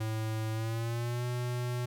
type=tone with pitch glide; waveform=square; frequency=110 to 122.76 Hz; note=A2 to B2; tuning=0 to -10 cents; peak=-32 dBFS; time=0-1.86 s; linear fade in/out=10 ms; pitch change=+190 cents; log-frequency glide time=0.52-1.25 s; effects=none